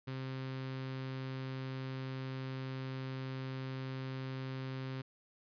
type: tone with notch filter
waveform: sawtooth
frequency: 131.7 Hz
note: C3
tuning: 12 cents sharp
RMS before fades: -41 dBFS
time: 0.07-5.02 s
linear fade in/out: 10 ms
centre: 710 Hz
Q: 2
effects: resampled to 11025 Hz